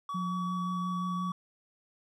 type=tone; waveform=triangle; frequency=1135 Hz; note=C#6; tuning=41 cents sharp; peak=-32 dBFS; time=0.09-1.32 s; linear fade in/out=2 ms
type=tone with vibrato; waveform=sine; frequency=179.3 Hz; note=F3; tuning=46 cents sharp; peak=-32 dBFS; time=0.14-1.32 s; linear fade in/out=10 ms; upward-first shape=sine; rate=5.7 Hz; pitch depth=17 cents each way
effects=none